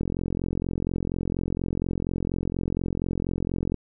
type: click train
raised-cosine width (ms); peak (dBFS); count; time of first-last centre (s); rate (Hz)
3; -14; 166; 0.01-3.743; 44.2
effects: none